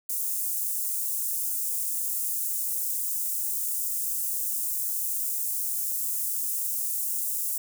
white high-pass noise, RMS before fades -29 dBFS, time 0.09-7.58 s, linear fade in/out 5 ms, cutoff 7700 Hz, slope 24 dB/octave, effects none

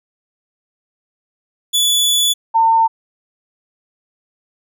sawtooth / sine tone pair in turn, 3443 / 903.8 Hz, A7 / A5, -38 / +46 cents, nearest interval octave + major seventh, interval 2316 cents, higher first, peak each -9 dBFS, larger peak neither, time 1.73-2.34 / 2.54-2.88 s, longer first, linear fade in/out 20 ms, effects none

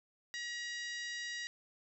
harmonic tone, 955 Hz, A#5, 42 cents sharp, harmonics 2 / 3 / 4 / 5 / 6 / 7 / 8, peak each -41 / -50 / -47 / -49 / -50 / -57 / -58 dBFS, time 0.34-1.47 s, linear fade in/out 0 ms, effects none

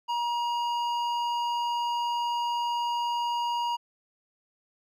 sine tone with hard clipping, 951 Hz, A#5, 34 cents sharp, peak -28 dBFS, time 0.08-3.77 s, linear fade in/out 20 ms, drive 10 dB, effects none

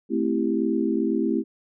sine chord, A minor seventh, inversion none, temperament equal, 220 / 261.6 / 329.6 / 392 Hz, A3 / C4 / E4 / G4, 0 / 0 / 0 / 0 cents, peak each -26 / -26 / -25 / -28 dBFS, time 0.09-1.44 s, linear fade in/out 50 ms, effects none

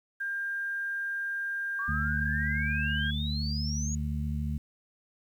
sine tone, 1600 Hz, G6, 35 cents sharp, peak -30 dBFS, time 0.2-3.11 s, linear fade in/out 10 ms
sine exponential sweep, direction up, 1108.7 to 6800 Hz, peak -35 dBFS, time 1.79-3.95 s, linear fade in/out 2 ms
harmonic tone, 74.1 Hz, D2, 16 cents sharp, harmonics 1 / 2 / 3, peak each -31 / -34 / -36 dBFS, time 1.88-4.58 s, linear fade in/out 5 ms
effects 10-bit

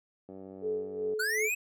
click train, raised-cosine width 2 ms, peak -31 dBFS, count 82, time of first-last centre 0.29-1.136 s, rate 95.8 Hz
sine tone with tremolo, 430.9 Hz, A4, 36 cents flat, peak -28 dBFS, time 0.61-1.5 s, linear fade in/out 50 ms, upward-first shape sine, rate 2.6 Hz, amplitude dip 70%
square linear sweep, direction up, 1411 to 2590 Hz, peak -29 dBFS, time 1.19-1.55 s, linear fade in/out 10 ms
effects high-pass 200 Hz 12 dB/octave

